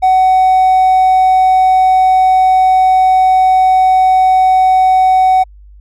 triangle tone, 750 Hz, F#5, 23 cents sharp, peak -3 dBFS, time 0.02-5.44 s, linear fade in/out 20 ms, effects tanh soft clip ceiling 0 dBFS + added 50 Hz sine -35 dBFS peak until 5.8 s

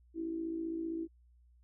sine tone with amplitude modulation, 328.5 Hz, E4, 6 cents flat, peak -32 dBFS, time 0.14-1.08 s, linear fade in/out 50 ms, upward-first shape sine, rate 55.4 Hz, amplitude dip 60%, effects added 60 Hz sine -61 dBFS peak until 1.63 s

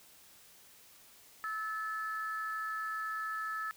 sine tone pair together, 1303 / 1736 Hz, E6 / A6, -20 / -24 cents, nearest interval perfect fourth, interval 496 cents, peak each -36 / -38 dBFS, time 1.44-3.71 s, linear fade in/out 0 ms, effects tanh soft clip ceiling -28 dBFS + white hiss -59 dBFS RMS until 3.76 s

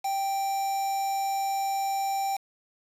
triangle tone with quantisation, 784 Hz, G5, in tune, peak -24 dBFS, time 0.04-2.37 s, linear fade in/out 10 ms, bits 6, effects resampled to 32000 Hz

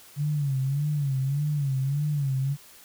sine tone with vibrato, 140.9 Hz, C#3, 29 cents sharp, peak -23 dBFS, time 0.16-2.57 s, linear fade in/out 50 ms, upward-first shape sine, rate 1.7 Hz, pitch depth 110 cents each way, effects white hiss -51 dBFS RMS until 2.84 s

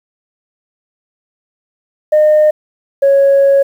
sine tone pair in turn, 610 / 553.1 Hz, D#5 / C#5, -34 / -4 cents, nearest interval major second, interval 170 cents, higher first, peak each -4 dBFS, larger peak neither, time 2.12-2.51 / 3.02-3.63 s, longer second, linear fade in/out 10 ms, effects tanh soft clip ceiling -3 dBFS + 7-bit

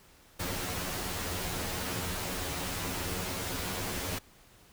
pink noise with comb filter, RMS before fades -35 dBFS, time 0.39-4.19 s, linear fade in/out 10 ms, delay 11 ms, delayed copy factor +0.85, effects pink hiss -59 dBFS RMS until 4.72 s

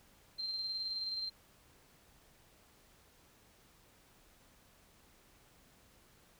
sine tone with tremolo, 4150 Hz, C8, 15 cents flat, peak -35 dBFS, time 0.38-1.3 s, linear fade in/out 20 ms, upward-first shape square, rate 19 Hz, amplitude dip 30%, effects pink hiss -65 dBFS RMS until 6.39 s

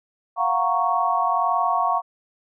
sine chord, Gb major seventh, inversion third, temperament equal, 698.5 / 740 / 932.3 / 1108.7 Hz, F5 / Gb5 / Bb5 / Db6, 0 / 0 / 0 / 0 cents, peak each -24 / -25 / -25 / -22 dBFS, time 0.36-2.02 s, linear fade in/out 50 ms, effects none

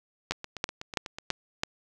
two click trains, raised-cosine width 0.2 ms, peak -20 / -9 dBFS, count 9 / 5, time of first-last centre 0.32-1.309 / 0.31-1.635 s, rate 8.09 / 3.02 Hz, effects none

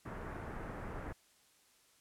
pink low-pass noise, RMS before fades -44 dBFS, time 0.05-1.13 s, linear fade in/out 10 ms, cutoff 1800 Hz, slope 24 dB/octave, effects white hiss -68 dBFS RMS until 2 s + low-pass 11000 Hz 12 dB/octave

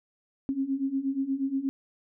sine beating tone pair, 265.7 / 274.1 Hz, C4 / C#4, +27 / -19 cents, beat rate 8.4 Hz, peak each -31 / -28 dBFS, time 0.49-1.69 s, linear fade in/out 0 ms, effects none

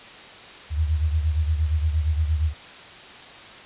sine beating tone pair, 76.5 / 85.1 Hz, D#2 / F2, -29 / -44 cents, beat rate 8.6 Hz, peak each -20 / -27 dBFS, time 0.7-2.54 s, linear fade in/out 50 ms, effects white hiss -42 dBFS RMS until 3.65 s + resampled to 8000 Hz

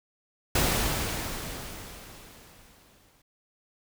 pink noise with exponential decay, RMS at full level -23 dBFS, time 0.55-3.22 s, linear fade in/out 5 ms, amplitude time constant 580 ms, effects none

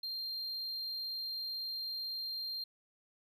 triangle tone, 4186 Hz, C8, in tune, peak -36 dBFS, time 0.03-2.64 s, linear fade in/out 5 ms, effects none

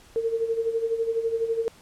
sine tone with tremolo, 455.5 Hz, A#4, 40 cents flat, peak -20 dBFS, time 0.16-1.68 s, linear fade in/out 0 ms, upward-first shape sine, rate 12 Hz, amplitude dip 70%, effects pink hiss -53 dBFS RMS until 1.81 s + low-pass 11000 Hz 12 dB/octave

